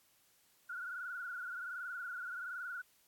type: tone with frequency modulation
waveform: sine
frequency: 1443 Hz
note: F#6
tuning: 44 cents flat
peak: -40 dBFS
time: 0.69-2.82 s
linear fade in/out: 10 ms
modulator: 21.3 Hz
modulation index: 3
effects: white hiss -70 dBFS RMS until 3.07 s + AAC 64 kbps